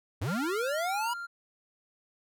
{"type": "linear sweep", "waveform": "square", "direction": "up", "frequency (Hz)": [78.9, 987.8], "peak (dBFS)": -30, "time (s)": [0.21, 1.14], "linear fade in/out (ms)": 10}
{"type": "tone", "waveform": "triangle", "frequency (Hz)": 1392, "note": "F6", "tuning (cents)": -6, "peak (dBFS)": -34, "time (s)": [0.27, 1.27], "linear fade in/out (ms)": 20}
{"effects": []}